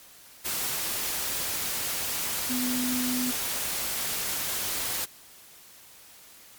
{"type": "tone in noise", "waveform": "sine", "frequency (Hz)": 250.6, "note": "B3", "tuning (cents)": 25, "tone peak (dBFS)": -27, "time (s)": [2.49, 3.32], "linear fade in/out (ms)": 20, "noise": "white", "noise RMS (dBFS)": -30, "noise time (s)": [0.44, 5.06], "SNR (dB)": 0, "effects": ["white hiss -51 dBFS RMS until 6.58 s", "MP3 96 kbps"]}